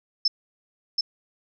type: tone with echo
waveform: sine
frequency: 5274 Hz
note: E8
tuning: in tune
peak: -17 dBFS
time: 0.25-0.28 s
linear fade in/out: 5 ms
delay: 730 ms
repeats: 1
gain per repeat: -3 dB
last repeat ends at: 1.01 s
effects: none